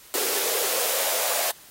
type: noise with high-pass filter sweep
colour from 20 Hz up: white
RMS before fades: -25 dBFS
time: 0.14-1.51 s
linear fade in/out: 0 ms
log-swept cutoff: 390 to 640 Hz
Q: 4.4
effects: white hiss -49 dBFS RMS until 1.7 s + AAC 48 kbps